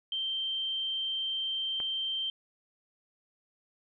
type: tone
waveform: sine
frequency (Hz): 3136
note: G7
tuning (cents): 0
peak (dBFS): -30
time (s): 0.12-2.3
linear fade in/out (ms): 2
type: click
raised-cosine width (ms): 0.5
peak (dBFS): -27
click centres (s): 1.802
effects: none